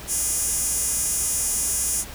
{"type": "tone with high-pass filter", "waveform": "10% pulse", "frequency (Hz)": 408.6, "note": "G#4", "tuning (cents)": -28, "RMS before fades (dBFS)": -24, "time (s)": [0.07, 2.05], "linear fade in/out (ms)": 50, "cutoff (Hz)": 8300, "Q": 4.3, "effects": ["added 60 Hz sine -40 dBFS peak until 2.14 s", "pink hiss -39 dBFS RMS until 2.14 s"]}